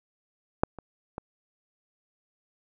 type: clicks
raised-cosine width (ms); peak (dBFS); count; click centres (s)
1; -6 / -26 / -20; 3; 0.635 / 0.787 / 1.181
effects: none